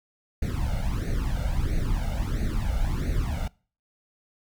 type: noise with flanger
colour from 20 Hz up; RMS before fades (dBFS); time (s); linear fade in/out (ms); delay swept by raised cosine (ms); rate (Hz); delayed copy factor
brown; -26; 0.42-3.48; 5; 0.47 to 1.42; 1.5; +0.9
effects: noise-tail reverb RT60 0.4 s tail -24 dB re dry